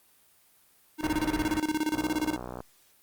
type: tone with tremolo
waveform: square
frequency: 308 Hz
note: D#4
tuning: 17 cents flat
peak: -25 dBFS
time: 0.98-2.38 s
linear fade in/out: 50 ms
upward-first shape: square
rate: 17 Hz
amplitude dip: 80%
type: low-pass noise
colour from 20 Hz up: pink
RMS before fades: -36 dBFS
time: 1.03-1.6 s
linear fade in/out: 0 ms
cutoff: 2200 Hz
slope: 24 dB/octave
type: click train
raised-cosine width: 1 ms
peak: -23 dBFS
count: 42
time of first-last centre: 1.94-2.605 s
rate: 61.7 Hz
effects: white hiss -62 dBFS RMS until 3.02 s + Opus 32 kbps